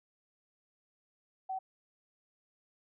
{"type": "tone", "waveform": "sine", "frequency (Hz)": 759, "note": "F#5", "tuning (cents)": 44, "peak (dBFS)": -34, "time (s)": [1.49, 1.59], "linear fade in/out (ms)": 10, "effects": []}